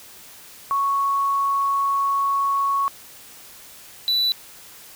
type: tone pair in turn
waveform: sine / triangle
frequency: 1108.7 / 3965 Hz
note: C#6 / B7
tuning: 0 / +6 cents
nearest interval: octave + minor seventh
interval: 2206 cents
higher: second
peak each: -18 / -16 dBFS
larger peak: second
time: 0.71-2.88 / 4.08-4.32 s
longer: first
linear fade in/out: 0 ms
effects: white hiss -44 dBFS RMS until 4.95 s